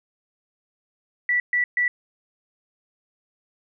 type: tone bursts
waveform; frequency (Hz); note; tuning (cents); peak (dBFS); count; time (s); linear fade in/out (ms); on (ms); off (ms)
sine; 1959; B6; -15; -18; 3; 1.29-1.88; 2; 110; 130
effects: none